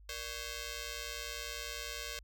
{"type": "ring-modulated tone", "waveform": "5% pulse", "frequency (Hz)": 530, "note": "C5", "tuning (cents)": 22, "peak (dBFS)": -25, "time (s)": [0.09, 2.19], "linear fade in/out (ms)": 2, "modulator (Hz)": 1000, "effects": ["added 50 Hz sine -54 dBFS peak until 2.23 s"]}